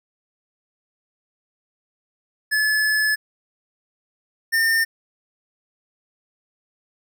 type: tone pair in turn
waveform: square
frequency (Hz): 1721 / 1811.3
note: A6 / A6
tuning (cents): -39 / +50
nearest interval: minor second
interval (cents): 89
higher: second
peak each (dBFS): -18 / -17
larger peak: second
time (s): 2.51-3.16 / 4.52-4.85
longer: first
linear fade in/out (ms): 20
effects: none